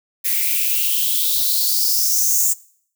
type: noise with high-pass filter sweep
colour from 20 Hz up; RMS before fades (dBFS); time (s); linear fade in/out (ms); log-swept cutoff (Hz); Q
violet; -18; 0.24-2.54; 20; 2000 to 7200; 5.7
effects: noise-tail reverb RT60 0.6 s tail -22 dB re dry